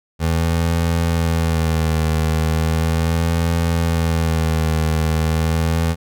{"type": "tone with vibrato", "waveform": "25% pulse", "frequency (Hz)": 81.3, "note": "E2", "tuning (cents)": -23, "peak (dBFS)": -12, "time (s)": [0.19, 5.96], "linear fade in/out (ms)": 50, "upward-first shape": "sine", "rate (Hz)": 0.37, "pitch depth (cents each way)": 49, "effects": []}